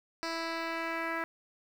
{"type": "tone with low-pass filter sweep", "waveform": "10% pulse", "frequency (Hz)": 329.6, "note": "E4", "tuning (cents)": 0, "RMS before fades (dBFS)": -35, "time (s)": [0.23, 1.24], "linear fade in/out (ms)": 0, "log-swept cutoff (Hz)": [5200, 1900], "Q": 1.9, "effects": ["9-bit"]}